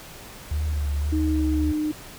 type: tone with vibrato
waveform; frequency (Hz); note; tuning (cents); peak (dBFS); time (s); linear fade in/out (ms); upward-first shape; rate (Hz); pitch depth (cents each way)
sine; 73.8; D2; +9; -22; 0.51-1.72; 5; sine; 1.8; 53
type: tone with pitch glide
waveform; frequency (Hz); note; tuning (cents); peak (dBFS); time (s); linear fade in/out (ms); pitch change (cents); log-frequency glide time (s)
sine; 311.1 to 304.7; D#4 to D#4; 0 to -36; -22; 1.12-1.92; 10; -36; 1.5-1.67
effects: pink hiss -42 dBFS RMS until 2.18 s